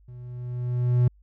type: tone with level ramp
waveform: triangle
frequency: 123 Hz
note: B2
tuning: 7 cents flat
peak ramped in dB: -38 to -13 dBFS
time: 0.08-1.08 s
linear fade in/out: 5 ms
effects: added 50 Hz sine -53 dBFS peak until 1.22 s